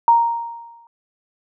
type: tone with exponential decay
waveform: sine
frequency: 932.3 Hz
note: A#5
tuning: in tune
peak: -7 dBFS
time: 0.08-0.87 s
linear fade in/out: 1 ms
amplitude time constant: 170 ms
effects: none